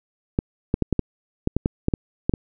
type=clicks; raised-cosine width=3 ms; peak=-6 dBFS; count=12; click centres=0.389 / 0.741 / 0.823 / 0.927 / 0.993 / 1.474 / 1.566 / 1.659 / 1.884 / 1.938 / 2.295 / 2.338 s; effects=none